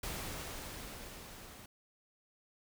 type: noise with level ramp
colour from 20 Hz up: pink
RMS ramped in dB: -40 to -53 dBFS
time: 0.03-1.66 s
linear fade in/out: 5 ms
effects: none